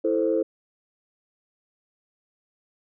sine chord, A minor, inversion second, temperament equal, 329.6 / 440 / 523.3 Hz, E4 / A4 / C5, 0 / 0 / 0 cents, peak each -24 dBFS, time 0.04-0.43 s, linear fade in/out 10 ms, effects tanh soft clip ceiling -11 dBFS

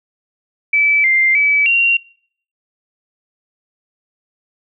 sine tone with pitch steps, 2308 / 2096 / 2294 / 2757 Hz, D7 / C7 / D7 / F7, -31 / +2 / -41 / -23 cents, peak -10 dBFS, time 0.73-1.97 s, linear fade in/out 5 ms, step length 310 ms, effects noise-tail reverb RT60 0.6 s tail -25 dB re dry

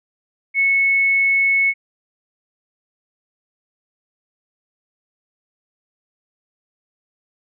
sine tone, 2201 Hz, C#7, 13 cents flat, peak -13 dBFS, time 0.54-1.74 s, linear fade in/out 50 ms, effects none

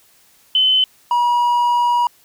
sine / triangle tone pair in turn, 3044 / 962.7 Hz, F#7 / B5, +48 / -45 cents, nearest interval octave + minor sixth, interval 1993 cents, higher first, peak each -11 dBFS, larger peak neither, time 0.55-0.84 / 1.11-2.07 s, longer second, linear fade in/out 2 ms, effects white hiss -53 dBFS RMS until 2.24 s

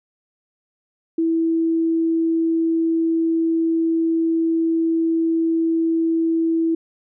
sine tone, 328 Hz, E4, 9 cents flat, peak -16 dBFS, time 1.18-6.75 s, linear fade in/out 5 ms, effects none

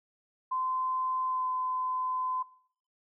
sine tone with pitch glide, 1031 to 1021.5 Hz, C6 to C6, -26 to -42 cents, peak -28 dBFS, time 0.51-2.43 s, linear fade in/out 10 ms, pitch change -16 cents, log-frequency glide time 1.27-1.46 s, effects noise-tail reverb RT60 0.6 s tail -22 dB re dry

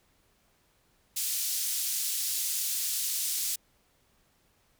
white band-pass noise, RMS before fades -31 dBFS, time 1.16-3.56 s, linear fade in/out 10 ms, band 4400 to 14000 Hz, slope 12 dB/octave, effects pink hiss -68 dBFS RMS until 4.79 s

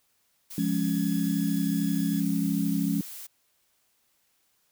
blue noise, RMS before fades -41 dBFS, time 0.5-3.27 s, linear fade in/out 10 ms
sine chord, Db major, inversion first, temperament equal, 174.61 / 207.7 / 277.2 Hz, F3 / Ab3 / Db4, 0 / 0 / 0 cents, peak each -28 dBFS, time 0.58-3.01 s, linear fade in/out 2 ms
10% pulse tone, 1688 Hz, G#6, 28 cents sharp, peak -36 dBFS, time 0.59-2.2 s, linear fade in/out 0 ms
effects white hiss -70 dBFS RMS until 4.71 s

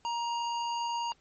square tone, 941 Hz, A#5, 16 cents sharp, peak -31 dBFS, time 0.05-1.12 s, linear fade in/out 0 ms, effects pink hiss -67 dBFS RMS until 1.2 s + MP3 32 kbps

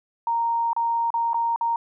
sine tone with dropouts, 929 Hz, A#5, 6 cents flat, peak -20 dBFS, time 0.27-1.76 s, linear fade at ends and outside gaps 2 ms, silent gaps 0.732-0.764 / 1.104-1.14 / 1.333-1.343 / 1.561-1.61 s, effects none

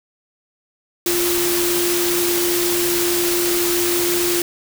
sine tone in noise, 349.2 Hz, F4, in tune, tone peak -19 dBFS, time 1.06-4.42 s, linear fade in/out 2 ms, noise white, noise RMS -21 dBFS, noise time 1.06-4.42 s, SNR -1 dB, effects none

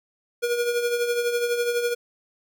square tone with tremolo, 478.8 Hz, A#4, 46 cents sharp, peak -20 dBFS, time 0.42-1.95 s, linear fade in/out 20 ms, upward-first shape triangle, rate 12 Hz, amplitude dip 60%, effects none

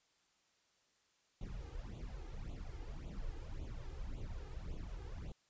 brown noise with flanger, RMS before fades -45 dBFS, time 1.41-5.32 s, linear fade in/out 2 ms, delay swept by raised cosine 0.28 to 2.48 ms, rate 1.8 Hz, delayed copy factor +1, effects white hiss -75 dBFS RMS until 5.49 s + resampled to 16000 Hz

